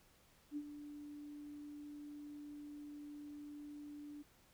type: tone with ADSR envelope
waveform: sine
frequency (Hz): 293.7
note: D4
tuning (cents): 0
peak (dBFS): -38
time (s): 0.51-4.23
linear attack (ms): 58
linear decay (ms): 55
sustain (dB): -10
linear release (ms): 17
effects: pink hiss -69 dBFS RMS until 4.53 s